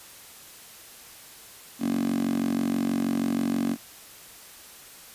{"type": "tone with high-pass filter", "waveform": "10% pulse", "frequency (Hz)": 46.25, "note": "F#1", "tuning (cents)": 0, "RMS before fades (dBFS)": -26, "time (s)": [1.79, 3.77], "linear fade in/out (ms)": 50, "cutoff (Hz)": 250, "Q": 7.1, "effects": ["white hiss -47 dBFS RMS until 5.14 s", "resampled to 32000 Hz"]}